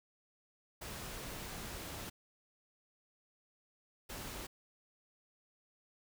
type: noise bursts at uneven times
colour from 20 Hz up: pink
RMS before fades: -45 dBFS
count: 2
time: 0.81-2.1 / 4.09-4.47 s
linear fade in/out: 10 ms
effects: none